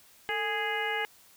harmonic tone with a mistuned harmonic, 415.3 Hz, G#4, in tune, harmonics 1 / 2 / 3 / 4 / 5 / 6 / 7, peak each -36 / -34 / -43 / -34 / -34 / -42 / -38 dBFS, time 0.29-1.05 s, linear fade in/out 0 ms, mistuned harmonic 1, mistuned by +120 cents, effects white hiss -58 dBFS RMS until 1.36 s

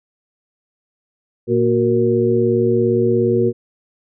harmonic tone with a mistuned harmonic, 116.54 Hz, A#2, in tune, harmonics 1 / 2 / 3 / 4, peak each -21 / -20 / -16 / -18 dBFS, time 1.47-3.53 s, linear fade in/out 50 ms, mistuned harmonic 3, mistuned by +93 cents, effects none

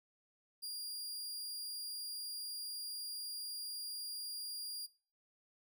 sawtooth tone, 4812 Hz, D8, 41 cents sharp, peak -38 dBFS, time 0.62-4.87 s, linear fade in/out 20 ms, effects noise-tail reverb RT60 0.4 s tail -23 dB re dry

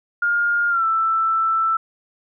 sine tone with pitch glide, 1414 to 1327 Hz, F6 to E6, +21 to +11 cents, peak -16 dBFS, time 0.22-1.77 s, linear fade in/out 5 ms, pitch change -110 cents, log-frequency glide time 0.69-0.85 s, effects none

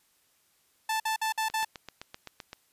sawtooth tone bursts, 880 Hz, A5, in tune, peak -23 dBFS, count 5, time 0.89-1.648 s, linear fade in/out 5 ms, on 110 ms, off 52 ms
click train, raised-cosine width 0.2 ms, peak -23 dBFS, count 9, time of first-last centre 1.5-2.531 s, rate 7.76 Hz
effects white hiss -68 dBFS RMS until 2.72 s + resampled to 32000 Hz

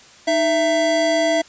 square tone pair together, 310 / 664.1 Hz, D#4 / E5, -6 / +13 cents, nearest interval octave + minor second, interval 1319 cents, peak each -23 / -17 dBFS, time 0.27-1.42 s, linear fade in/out 10 ms, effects white hiss -46 dBFS RMS until 1.48 s + resampled to 16000 Hz

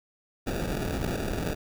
pink noise with sample-and-hold, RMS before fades -30 dBFS, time 0.46-1.55 s, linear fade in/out 20 ms, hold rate 1050 Hz, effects none

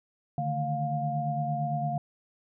sine tone cluster, 146.2 / 155 / 222.3 / 705 Hz, D3 / D#3 / A3 / F5, -7 / -6 / +18 / +16 cents, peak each -31 / -37 / -38 / -30 dBFS, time 0.38-1.98 s, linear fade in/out 2 ms, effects none

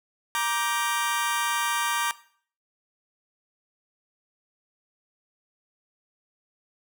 sawtooth chord, G minor, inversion first, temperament just, 940.8 / 1176 / 1568 Hz, Bb5 / D6 / G6, +16 / +2 / 0 cents, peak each -24 / -25 / -27 dBFS, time 0.35-2.11 s, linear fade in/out 0 ms, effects noise-tail reverb RT60 0.5 s tail -17 dB re dry

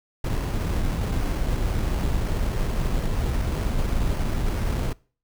brown noise with sample-and-hold, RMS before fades -24 dBFS, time 0.24-4.93 s, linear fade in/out 5 ms, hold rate 3675 Hz, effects noise-tail reverb RT60 0.4 s tail -23 dB re dry

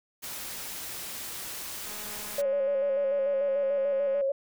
white noise, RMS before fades -38 dBFS, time 0.22-2.42 s, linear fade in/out 20 ms
click train, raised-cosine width 0.5 ms, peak -33 dBFS, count 490, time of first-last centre 1.87-4.21 s, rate 209 Hz
sine tone with vibrato, 554.4 Hz, C#5, in tune, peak -24 dBFS, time 2.38-4.32 s, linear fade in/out 5 ms, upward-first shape square, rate 6.8 Hz, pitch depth 39 cents each way
effects none

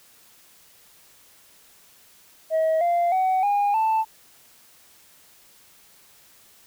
sine tone with pitch steps, 639 / 692.8 / 751.2 / 814.4 / 883 Hz, D#5 / F5 / F#5 / G#5 / A5, +46 / -14 / +26 / -34 / +6 cents, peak -16 dBFS, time 2.5-4.05 s, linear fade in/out 50 ms, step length 310 ms, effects tanh soft clip ceiling -17 dBFS + white hiss -54 dBFS RMS until 6.66 s

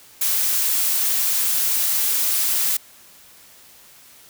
blue noise, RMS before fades -20 dBFS, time 0.21-2.77 s, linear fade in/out 5 ms, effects white hiss -48 dBFS RMS until 4.29 s

